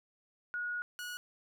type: tone pair in turn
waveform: sine / sawtooth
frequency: 1450 / 1458.1 Hz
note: F#6 / F#6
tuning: -35 / -26 cents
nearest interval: unison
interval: 9 cents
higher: second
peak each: -34 / -36 dBFS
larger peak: first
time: 0.54-0.82 / 0.99-1.17 s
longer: first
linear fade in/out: 0 ms
effects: none